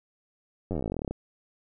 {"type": "slowing click train", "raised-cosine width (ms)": 2, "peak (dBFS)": -18, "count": 22, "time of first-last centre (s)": [0.71, 1.11], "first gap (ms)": 10, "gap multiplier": 1.06, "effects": []}